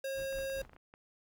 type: tone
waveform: square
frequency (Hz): 540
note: C#5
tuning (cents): -45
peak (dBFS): -36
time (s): 0.04-0.62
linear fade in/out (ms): 5
type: noise with tremolo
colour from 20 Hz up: brown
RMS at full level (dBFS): -48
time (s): 0.14-0.77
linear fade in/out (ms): 50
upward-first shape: sine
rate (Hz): 4.9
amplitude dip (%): 85
type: clicks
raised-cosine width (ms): 0.5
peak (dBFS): -39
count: 9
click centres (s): 0.327 / 0.387 / 0.499 / 0.617 / 0.65 / 0.695 / 0.733 / 0.764 / 0.939
effects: none